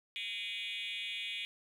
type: tone with frequency modulation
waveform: sine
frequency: 2888 Hz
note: F#7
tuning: 43 cents flat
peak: -35 dBFS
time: 0.16-1.45 s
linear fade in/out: 0 ms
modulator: 207 Hz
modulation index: 3.5
effects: tanh soft clip ceiling -35 dBFS + 11-bit